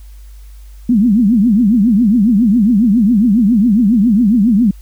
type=tone with vibrato; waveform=sine; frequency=220 Hz; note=A3; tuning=in tune; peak=-7 dBFS; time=0.89-4.71 s; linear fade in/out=5 ms; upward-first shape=triangle; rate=7.3 Hz; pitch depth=290 cents each way; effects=added 50 Hz sine -32 dBFS peak until 4.81 s + white hiss -51 dBFS RMS until 4.81 s